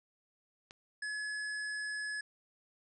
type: click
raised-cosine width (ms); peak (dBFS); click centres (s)
0.2; -32; 0.709
type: tone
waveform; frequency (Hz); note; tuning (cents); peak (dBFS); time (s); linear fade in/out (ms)
square; 1700; G#6; +40; -37; 1.02-2.21; 5
effects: resampled to 22050 Hz